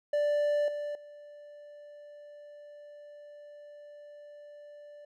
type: tone with level steps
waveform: triangle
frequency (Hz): 587.3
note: D5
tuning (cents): 0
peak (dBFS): -23 / -31 / -45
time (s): 0.13-5.05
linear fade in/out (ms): 5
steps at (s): 0.68 / 0.95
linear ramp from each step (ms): 2
effects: none